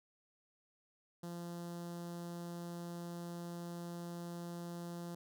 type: tone with notch filter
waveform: sawtooth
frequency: 172.3 Hz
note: F3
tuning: 23 cents flat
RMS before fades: -45 dBFS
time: 1.23-5.15 s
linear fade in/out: 5 ms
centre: 2300 Hz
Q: 0.87
effects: none